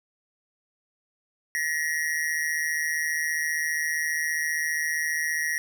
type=tone with amplitude modulation; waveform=square; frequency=1896 Hz; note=A#6; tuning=29 cents sharp; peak=-22 dBFS; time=1.55-5.58 s; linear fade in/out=0 ms; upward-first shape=sine; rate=155 Hz; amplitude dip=80%; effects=none